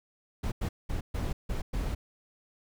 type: noise bursts at uneven times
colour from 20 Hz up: brown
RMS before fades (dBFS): -31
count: 6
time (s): 0.43-0.52 / 0.61-0.69 / 0.89-1.01 / 1.14-1.33 / 1.49-1.62 / 1.73-1.95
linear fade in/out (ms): 10
effects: none

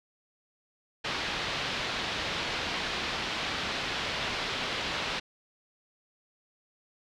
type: low-pass noise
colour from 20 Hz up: white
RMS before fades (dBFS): -33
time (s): 1.04-5.2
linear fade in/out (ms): 10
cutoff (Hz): 4100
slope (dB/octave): 24
effects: none

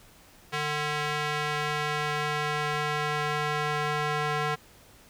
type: tone with band-pass filter sweep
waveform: square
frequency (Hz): 149.7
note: D3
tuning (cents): +33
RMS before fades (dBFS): -29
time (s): 0.52-4.56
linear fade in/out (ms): 20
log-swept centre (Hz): 2100 to 1400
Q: 0.79
effects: pink hiss -55 dBFS RMS until 5.09 s

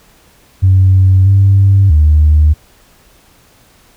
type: tone with pitch steps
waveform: sine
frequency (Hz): 94.4 / 98.1 / 76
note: F#2 / G2 / D#2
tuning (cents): +35 / +2 / -40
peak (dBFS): -3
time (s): 0.62-2.54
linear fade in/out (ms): 20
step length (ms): 640
effects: tanh soft clip ceiling 0 dBFS + pink hiss -47 dBFS RMS until 3.96 s

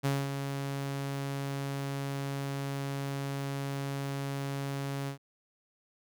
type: tone with ADSR envelope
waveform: sawtooth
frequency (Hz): 138.7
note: C#3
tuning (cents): +1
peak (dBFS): -22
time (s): 0.03-5.18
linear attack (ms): 25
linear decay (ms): 220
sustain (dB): -7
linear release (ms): 100
effects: none

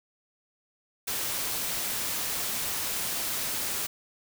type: noise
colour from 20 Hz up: white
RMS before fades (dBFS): -31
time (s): 1.07-3.87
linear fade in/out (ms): 10
effects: none

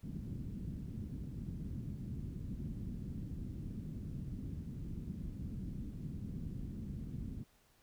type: low-pass noise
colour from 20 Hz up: white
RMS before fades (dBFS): -43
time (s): 0.03-7.44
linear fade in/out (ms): 10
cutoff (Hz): 220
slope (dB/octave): 24
effects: pink hiss -70 dBFS RMS until 7.82 s

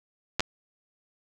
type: clicks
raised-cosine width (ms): 0.2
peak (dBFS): -7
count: 2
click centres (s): 0.396 / 0.405
effects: 8-bit

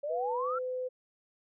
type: exponential sweep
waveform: sine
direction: up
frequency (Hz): 559 to 1396.9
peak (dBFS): -32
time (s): 0.03-0.59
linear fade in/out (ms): 10
type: tone with pitch glide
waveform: sine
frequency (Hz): 493.9 to 507.5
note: B4 to B4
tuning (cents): 0 to +47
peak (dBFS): -32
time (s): 0.09-0.89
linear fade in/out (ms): 20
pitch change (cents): +47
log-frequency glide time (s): 0.38-0.49
effects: none

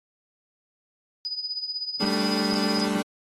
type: tone with tremolo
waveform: sine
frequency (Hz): 4969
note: D#8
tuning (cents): -3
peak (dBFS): -25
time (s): 1.25-2.87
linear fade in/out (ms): 0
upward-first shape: triangle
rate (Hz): 16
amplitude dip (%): 80
type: chord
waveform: 35% pulse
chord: G suspended second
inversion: none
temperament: equal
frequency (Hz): 196 / 220 / 293.7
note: G3 / A3 / D4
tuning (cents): 0 / 0 / 0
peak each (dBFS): -26 / -26 / -28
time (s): 2-3.03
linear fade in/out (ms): 20
effects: AAC 32 kbps

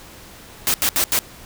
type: noise bursts at uneven times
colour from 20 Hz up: white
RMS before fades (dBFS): -18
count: 4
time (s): 0.67-0.74 / 0.82-0.89 / 0.96-1.04 / 1.12-1.19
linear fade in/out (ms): 0
effects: pink hiss -42 dBFS RMS until 1.45 s

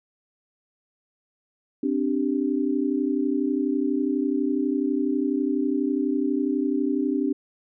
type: chord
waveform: sine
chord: C suspended second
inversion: none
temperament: equal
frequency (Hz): 261.6 / 293.7 / 392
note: C4 / D4 / G4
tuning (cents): 0 / 0 / 0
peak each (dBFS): -25 / -24 / -29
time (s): 1.83-7.33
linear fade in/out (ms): 5
effects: none

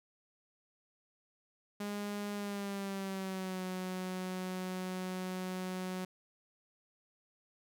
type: tone with pitch glide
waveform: sawtooth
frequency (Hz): 205 to 184.76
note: G#3 to F#3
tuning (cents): -22 to -2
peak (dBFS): -33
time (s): 1.8-6.05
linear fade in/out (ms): 5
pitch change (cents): -180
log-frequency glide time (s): 2.34-3.63
effects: none

